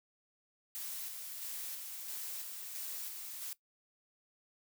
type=noise with tremolo; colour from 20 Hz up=blue; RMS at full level=-42 dBFS; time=0.75-3.53 s; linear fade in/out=0 ms; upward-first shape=square; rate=1.5 Hz; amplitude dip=30%; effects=noise-tail reverb RT60 0.1 s tail -18 dB re dry